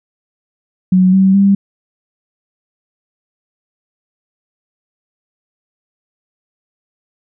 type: tone with pitch steps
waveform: sine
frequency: 185 / 191.3 / 197.82 Hz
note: F#3 / G3 / G3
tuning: 0 / -42 / +16 cents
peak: -6 dBFS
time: 0.92-1.55 s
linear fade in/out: 5 ms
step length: 210 ms
effects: none